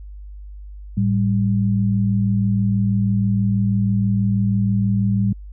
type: tone pair together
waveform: sine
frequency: 110 / 196.2 Hz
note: A2 / G3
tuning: 0 / +2 cents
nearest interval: minor seventh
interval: 1002 cents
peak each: -18 dBFS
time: 0.97-5.33 s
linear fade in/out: 5 ms
effects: added 50 Hz sine -33 dBFS peak until 5.52 s